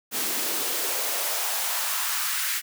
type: noise with high-pass filter sweep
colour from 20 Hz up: white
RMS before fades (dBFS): -27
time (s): 0.11-2.62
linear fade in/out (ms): 50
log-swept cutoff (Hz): 230 to 1700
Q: 1.9
effects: none